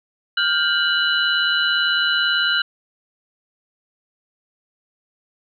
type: tone cluster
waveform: sine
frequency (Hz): 1411 / 1569 / 2950 / 4008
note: F6 / G6 / F#7 / B7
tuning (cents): +17 / +1 / -6 / +25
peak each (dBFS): -21 / -22 / -21 / -24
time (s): 0.37-2.62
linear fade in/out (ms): 5
effects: none